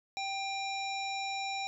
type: harmonic tone with a mistuned harmonic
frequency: 782 Hz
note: G5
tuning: 4 cents flat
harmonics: 1 / 3 / 5 / 7 / 9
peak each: -36 / -39 / -41 / -46 / -49 dBFS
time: 0.17-1.67 s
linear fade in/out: 0 ms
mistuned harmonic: 3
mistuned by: +35 cents
effects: none